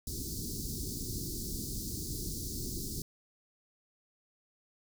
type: band-stop noise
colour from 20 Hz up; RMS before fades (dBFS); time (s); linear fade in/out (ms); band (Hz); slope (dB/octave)
pink; -38; 0.07-3.02; 2; 390 to 4400; 48
effects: none